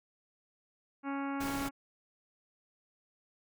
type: harmonic tone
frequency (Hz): 277.2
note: C#4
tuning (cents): 0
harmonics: 1 / 2 / 3 / 4 / 5 / 6 / 7 / 8 / 9 / 10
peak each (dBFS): -35 / -47 / -42 / -44 / -45 / -51 / -56 / -51 / -58 / -58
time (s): 1.03-1.71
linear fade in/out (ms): 50
type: noise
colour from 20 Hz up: pink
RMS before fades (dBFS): -41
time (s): 1.4-1.69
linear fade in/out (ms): 10
effects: none